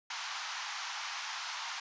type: band-pass noise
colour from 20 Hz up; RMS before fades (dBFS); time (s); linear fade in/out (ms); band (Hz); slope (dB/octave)
pink; -40; 0.1-1.8; 5; 820 to 6600; 48
effects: resampled to 16000 Hz